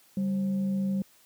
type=tone with frequency modulation; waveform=sine; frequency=194.4 Hz; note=G3; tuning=14 cents flat; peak=-25 dBFS; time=0.17-1.02 s; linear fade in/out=2 ms; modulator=335 Hz; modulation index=0.25; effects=white hiss -60 dBFS RMS until 1.25 s + high-pass 80 Hz 12 dB/octave